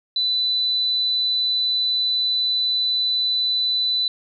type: tone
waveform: sine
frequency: 3992 Hz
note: B7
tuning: 18 cents sharp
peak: -18 dBFS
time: 0.16-4.08 s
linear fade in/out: 2 ms
effects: none